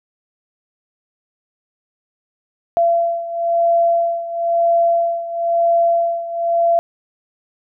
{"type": "beating tone pair", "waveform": "sine", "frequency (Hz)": [679, 680], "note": ["F5", "F5"], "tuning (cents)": [-49, -46], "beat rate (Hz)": 1, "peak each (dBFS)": [-15, -19], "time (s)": [2.77, 6.79], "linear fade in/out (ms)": 0, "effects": []}